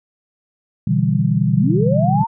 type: chord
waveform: sine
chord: E minor seventh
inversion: second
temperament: equal with one note detuned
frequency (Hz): 122.97 / 146.83 / 164.81 / 196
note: B2 / D3 / E3 / G3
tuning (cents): -7 / 0 / 0 / 0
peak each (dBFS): -19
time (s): 0.87-2.24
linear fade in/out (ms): 5
type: linear sweep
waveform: sine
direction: up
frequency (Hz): 117.2 to 932.3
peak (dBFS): -17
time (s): 1.53-2.27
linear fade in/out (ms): 20
effects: none